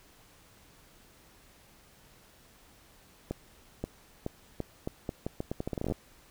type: accelerating click train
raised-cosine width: 2 ms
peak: -19 dBFS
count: 20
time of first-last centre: 3.31-5.922 s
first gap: 530 ms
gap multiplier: 0.8
effects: pink hiss -59 dBFS RMS until 6.3 s